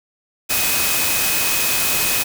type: tone in noise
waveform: sine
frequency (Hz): 2525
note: D#7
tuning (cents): +25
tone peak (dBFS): -25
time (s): 0.49-2.24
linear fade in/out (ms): 20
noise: white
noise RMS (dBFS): -19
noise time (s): 0.49-2.24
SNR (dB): -9
effects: none